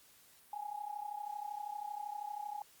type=tone with amplitude modulation; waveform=sine; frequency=830.6 Hz; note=G#5; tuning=in tune; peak=-36 dBFS; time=0.53-2.62 s; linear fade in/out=2 ms; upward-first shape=sine; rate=32.7 Hz; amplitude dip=80%; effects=white hiss -63 dBFS RMS until 2.8 s + Opus 48 kbps